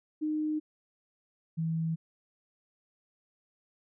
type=tone pair in turn; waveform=sine; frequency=306.8 / 162.52 Hz; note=D#4 / E3; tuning=-24 / -24 cents; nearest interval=major seventh; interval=1100 cents; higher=first; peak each=-28 dBFS; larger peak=neither; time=0.21-0.6 / 1.57-1.96 s; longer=neither; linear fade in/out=20 ms; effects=none